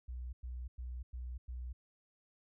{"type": "tone bursts", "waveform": "sine", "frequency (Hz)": 61.74, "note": "B1", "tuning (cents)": 0, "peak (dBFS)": -40, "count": 5, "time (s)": [0.08, 1.73], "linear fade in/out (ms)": 10, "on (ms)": 250, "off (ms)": 100, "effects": []}